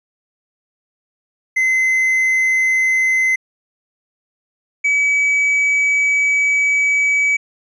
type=tone pair in turn; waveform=triangle; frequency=2054 / 2282 Hz; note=C7 / C#7; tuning=-33 / +50 cents; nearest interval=major second; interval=183 cents; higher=second; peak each=-11 dBFS; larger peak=neither; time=1.56-3.36 / 4.84-7.37 s; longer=second; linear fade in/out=10 ms; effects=resampled to 22050 Hz